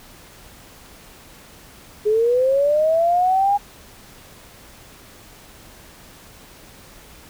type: linear sweep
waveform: sine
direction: up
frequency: 415.3 to 820 Hz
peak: -14 dBFS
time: 2.05-3.58 s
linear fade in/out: 20 ms
effects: pink hiss -45 dBFS RMS until 7.29 s